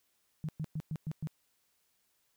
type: tone bursts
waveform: sine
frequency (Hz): 155.56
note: D#3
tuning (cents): 0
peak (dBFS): -33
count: 6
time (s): 0.44-1.272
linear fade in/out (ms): 0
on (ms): 47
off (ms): 110
effects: white hiss -75 dBFS RMS until 2.36 s